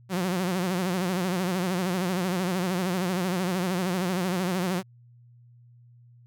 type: tone with vibrato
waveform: sawtooth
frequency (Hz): 182.3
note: F#3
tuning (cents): -25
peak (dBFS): -21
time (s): 0.09-4.83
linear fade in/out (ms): 50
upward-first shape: sine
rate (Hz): 13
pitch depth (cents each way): 97
effects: added 120 Hz sine -51 dBFS peak until 6.26 s